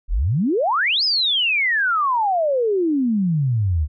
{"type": "exponential two-way sweep", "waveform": "sine", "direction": "up then down", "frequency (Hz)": [33.88, 5230, 70.5], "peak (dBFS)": -16, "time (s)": [0.08, 3.88], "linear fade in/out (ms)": 50, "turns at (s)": 1.04, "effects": []}